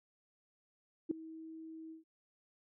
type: tone with ADSR envelope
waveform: sine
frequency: 321.3 Hz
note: E4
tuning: 44 cents flat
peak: -27 dBFS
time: 1.09-2.04 s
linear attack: 21 ms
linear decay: 3 ms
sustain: -19 dB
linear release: 130 ms
effects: none